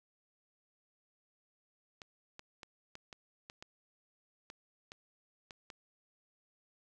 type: clicks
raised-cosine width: 0.2 ms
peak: -30 dBFS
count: 11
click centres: 2.018 / 2.394 / 2.632 / 2.954 / 3.128 / 3.499 / 3.625 / 4.501 / 4.919 / 5.508 / 5.702 s
effects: none